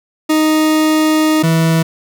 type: tone pair in turn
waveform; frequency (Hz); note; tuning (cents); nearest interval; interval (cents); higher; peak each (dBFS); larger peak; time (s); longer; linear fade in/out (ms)
40% pulse; 311.1 / 163.14; D#4 / E3; 0 / -18; major seventh; 1118; first; -9; neither; 0.29-1.43 / 1.43-1.83; first; 10
effects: none